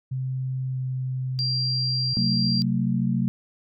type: tone with pitch glide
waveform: sine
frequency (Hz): 130.3 to 129.4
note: C3 to C3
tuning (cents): -7 to -19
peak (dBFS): -25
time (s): 0.11-2.14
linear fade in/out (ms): 10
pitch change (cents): -12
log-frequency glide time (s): 0.72-0.77
type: tone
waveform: sine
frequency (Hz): 4741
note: D8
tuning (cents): +16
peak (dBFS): -24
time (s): 1.39-2.62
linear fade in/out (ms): 0
type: chord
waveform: sine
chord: F# diminished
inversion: second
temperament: equal with one note detuned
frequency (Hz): 130.81 / 185 / 224.8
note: C3 / F#3 / A3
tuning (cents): 0 / 0 / +37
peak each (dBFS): -25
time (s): 2.17-3.28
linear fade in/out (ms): 0
effects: none